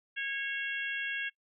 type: harmonic tone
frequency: 548 Hz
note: C#5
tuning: 20 cents flat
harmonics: 3 / 4 / 5 / 6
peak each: -35 / -40 / -38 / -43 dBFS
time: 0.16-1.3 s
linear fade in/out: 20 ms
effects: noise-tail reverb RT60 0.1 s tail -20 dB re dry